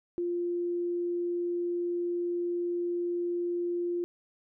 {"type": "tone", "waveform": "sine", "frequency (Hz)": 348.8, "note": "F4", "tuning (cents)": -2, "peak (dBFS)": -28, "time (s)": [0.18, 4.04], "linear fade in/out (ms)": 0, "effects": []}